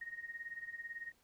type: tone with tremolo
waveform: sine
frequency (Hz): 1864.7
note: A#6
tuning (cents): 0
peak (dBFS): -40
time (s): 0.01-1.12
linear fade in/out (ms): 5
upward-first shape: sine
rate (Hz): 18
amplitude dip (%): 80
effects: pink hiss -72 dBFS RMS until 1.23 s